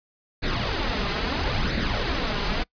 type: noise with flanger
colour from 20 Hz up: pink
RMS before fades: -25 dBFS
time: 0.42-2.64 s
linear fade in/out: 20 ms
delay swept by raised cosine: 0.47 to 4.97 ms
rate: 0.75 Hz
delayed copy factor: +0.55
effects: noise-tail reverb RT60 0.1 s tail -24 dB re dry + resampled to 11025 Hz